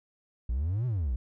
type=exponential two-way sweep; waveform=triangle; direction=up then down; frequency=55 to 130 to 55 Hz; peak=-24 dBFS; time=0.49-1.16 s; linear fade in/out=5 ms; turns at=0.86 s; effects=tanh soft clip ceiling -20 dBFS